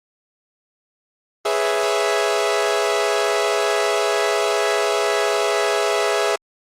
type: chord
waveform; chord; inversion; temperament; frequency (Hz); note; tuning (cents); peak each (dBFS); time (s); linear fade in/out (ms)
sawtooth; C# minor seventh; second; equal; 415.3 / 493.9 / 554.4 / 659.3; G#4 / B4 / C#5 / E5; 0 / 0 / 0 / 0; -17 / -22 / -22 / -18; 1.45-6.36; 5
effects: low-pass 9000 Hz 12 dB/octave + Opus 24 kbps